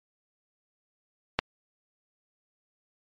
click, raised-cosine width 0.3 ms, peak -6 dBFS, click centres 1.39 s, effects MP3 48 kbps

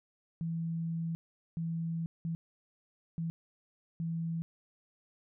sine tone bursts at uneven times, 165.3 Hz, E3, 5 cents sharp, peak -32 dBFS, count 5, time 0.41-1.15 / 1.57-2.06 / 2.25-2.35 / 3.18-3.3 / 4-4.42 s, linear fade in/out 0 ms, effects none

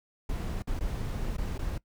brown noise with dropouts, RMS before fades -32 dBFS, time 0.29-1.78 s, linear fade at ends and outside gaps 5 ms, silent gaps 0.623-0.672 / 0.793-0.807 / 1.368-1.381 / 1.58-1.59 s, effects noise-tail reverb RT60 0.1 s tail -21 dB re dry

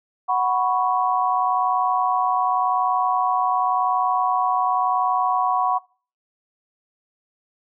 sine chord, F# suspended fourth, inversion none, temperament equal, 740 / 987.8 / 1108.7 Hz, F#5 / B5 / C#6, 0 / 0 / 0 cents, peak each -21 / -23 / -22 dBFS, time 0.28-5.79 s, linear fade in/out 20 ms, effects noise-tail reverb RT60 0.4 s tail -23 dB re dry

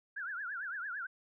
sine tone with vibrato, 1538 Hz, G6, 33 cents flat, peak -37 dBFS, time 0.16-1.07 s, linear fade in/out 10 ms, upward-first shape triangle, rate 8.9 Hz, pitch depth 230 cents each way, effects none

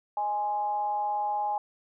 sine tone with frequency modulation, 830.6 Hz, G#5, in tune, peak -26 dBFS, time 0.17-1.58 s, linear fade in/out 2 ms, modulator 213 Hz, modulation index 0.39, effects none

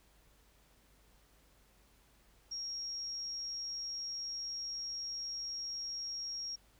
sine tone, 5588 Hz, F8, in tune, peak -38 dBFS, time 2.51-6.56 s, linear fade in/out 10 ms, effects added 50 Hz sine -68 dBFS peak until 6.79 s + pink hiss -68 dBFS RMS until 6.79 s

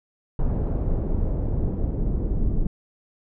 brown noise with low-pass filter sweep, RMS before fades -23 dBFS, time 0.39-2.67 s, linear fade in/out 2 ms, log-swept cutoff 660 to 360 Hz, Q 0.98, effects none

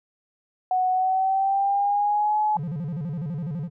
sine tone with pitch glide, 740 to 850 Hz, F#5 to G#5, 0 to +40 cents, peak -19 dBFS, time 0.71-2.57 s, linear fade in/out 2 ms, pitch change +240 cents, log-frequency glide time 0.91-2.38 s
triangle tone with vibrato, 158.1 Hz, D#3, 28 cents sharp, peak -25 dBFS, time 2.55-3.7 s, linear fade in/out 50 ms, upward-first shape square, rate 12 Hz, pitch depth 180 cents each way
effects none

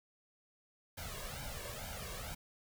pink noise with flanger, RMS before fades -44 dBFS, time 0.97-2.35 s, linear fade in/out 10 ms, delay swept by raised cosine 1.3 to 1.83 ms, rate 2.2 Hz, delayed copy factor +0.85, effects none

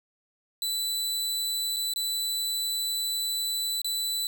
sawtooth tone with dropouts, 3984 Hz, B7, 14 cents sharp, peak -24 dBFS, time 0.62-4.27 s, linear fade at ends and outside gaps 1 ms, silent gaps 1.763-1.767 / 1.937-1.96 / 3.817-3.845 s, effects none

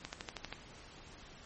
click train, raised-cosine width 0.2 ms, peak -22 dBFS, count 7, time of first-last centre 0.05-0.526 s, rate 12.6 Hz, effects pink hiss -54 dBFS RMS until 1.45 s + MP3 32 kbps

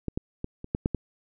clicks, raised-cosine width 3 ms, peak -16 / -15 / -18 / -24 / -12 / -10 / -14 dBFS, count 7, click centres 0.083 / 0.175 / 0.444 / 0.644 / 0.749 / 0.859 / 0.947 s, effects none

